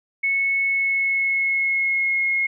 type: tone with pitch glide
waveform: sine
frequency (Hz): 2201 to 2159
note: C#7 to C#7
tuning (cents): -13 to -46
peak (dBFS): -18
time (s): 0.23-2.47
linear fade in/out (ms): 10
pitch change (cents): -33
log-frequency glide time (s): 0.63-2.21
effects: none